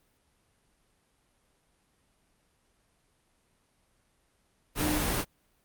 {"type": "tone in noise", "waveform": "sine", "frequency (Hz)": 302.9, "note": "D#4", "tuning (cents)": -46, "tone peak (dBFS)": -30, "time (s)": [4.78, 5.03], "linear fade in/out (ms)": 50, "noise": "pink", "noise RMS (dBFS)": -29, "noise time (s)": [4.75, 5.25], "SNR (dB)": -4, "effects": ["pink hiss -70 dBFS RMS until 5.64 s", "Opus 32 kbps"]}